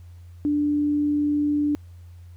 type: tone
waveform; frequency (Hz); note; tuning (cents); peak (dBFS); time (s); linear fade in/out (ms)
sine; 293.7; D4; 0; -19; 0.45-1.75; 0
effects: added 87 Hz sine -41 dBFS peak until 2.36 s + pink hiss -63 dBFS RMS until 2.36 s